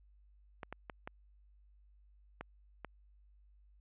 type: clicks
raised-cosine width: 0.5 ms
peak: -27 dBFS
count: 6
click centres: 0.632 / 0.726 / 0.898 / 1.075 / 2.41 / 2.847 s
effects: added 50 Hz sine -61 dBFS peak until 3.8 s + resampled to 8000 Hz